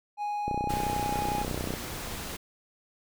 triangle tone, 829 Hz, G#5, 3 cents flat, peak -27 dBFS, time 0.17-1.46 s, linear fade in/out 50 ms
click train, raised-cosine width 2 ms, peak -19 dBFS, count 40, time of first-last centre 0.48-1.738 s, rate 31 Hz
pink noise, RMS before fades -37 dBFS, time 0.69-2.37 s, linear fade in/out 10 ms
effects none

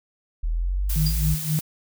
sine linear sweep, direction up, 38.89 to 60.8 Hz, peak -21 dBFS, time 0.43-1.35 s, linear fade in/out 10 ms
blue noise, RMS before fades -31 dBFS, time 0.89-1.61 s, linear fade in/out 10 ms
sine tone with tremolo, 154.4 Hz, D#3, 13 cents flat, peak -19 dBFS, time 0.96-1.59 s, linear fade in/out 0 ms, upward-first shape sine, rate 3.8 Hz, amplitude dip 85%
sine tone with exponential decay, 4805 Hz, D8, 39 cents sharp, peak -23 dBFS, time 1.06-1.2 s, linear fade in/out 5 ms, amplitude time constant 29 ms
effects none

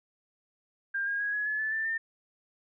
sine tone with pitch steps, 1598 / 1625.9 / 1654.4 / 1683.3 / 1712.7 / 1742.6 / 1773.1 / 1804.1 Hz, G6 / G#6 / G#6 / G#6 / A6 / A6 / A6 / A6, +33 / -37 / -7 / +23 / -47 / -17 / +13 / +43 cents, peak -28 dBFS, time 0.94-1.98 s, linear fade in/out 10 ms, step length 130 ms, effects none

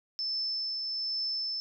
sine tone with tremolo, 5274 Hz, E8, in tune, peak -29 dBFS, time 0.19-1.6 s, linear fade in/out 0 ms, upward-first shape triangle, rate 1.2 Hz, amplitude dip 30%, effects none

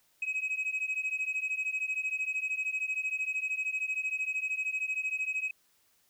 sine beating tone pair, 2534 / 2547 Hz, D#7 / D#7, +31 / +40 cents, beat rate 13 Hz, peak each -32 / -31 dBFS, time 0.22-5.51 s, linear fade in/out 5 ms, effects tanh soft clip ceiling -27 dBFS + white hiss -69 dBFS RMS until 6.09 s

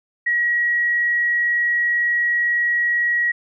sine tone, 1909 Hz, A#6, 41 cents sharp, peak -16 dBFS, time 0.26-3.32 s, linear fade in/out 10 ms, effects none

